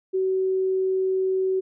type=tone; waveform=sine; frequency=377.8 Hz; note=F#4; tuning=36 cents sharp; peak=-20 dBFS; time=0.13-1.61 s; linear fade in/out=20 ms; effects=none